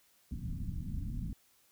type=low-pass noise; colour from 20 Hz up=pink; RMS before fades=-38 dBFS; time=0.31-1.33 s; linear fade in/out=2 ms; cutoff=250 Hz; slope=48 dB/octave; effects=white hiss -68 dBFS RMS until 1.71 s